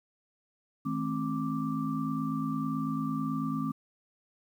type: tone cluster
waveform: sine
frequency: 158 / 216.4 / 265.4 / 1174 Hz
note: D#3 / A3 / C4 / D6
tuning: +27 / -29 / +25 / -1 cents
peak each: -35 / -35 / -32 / -38 dBFS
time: 0.85-3.72 s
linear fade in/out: 10 ms
effects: 10-bit